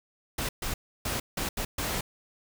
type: noise bursts at uneven times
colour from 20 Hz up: pink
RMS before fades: -31 dBFS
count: 6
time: 0.38-0.49 / 0.62-0.74 / 1.05-1.2 / 1.37-1.49 / 1.57-1.65 / 1.78-2.01 s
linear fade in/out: 5 ms
effects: none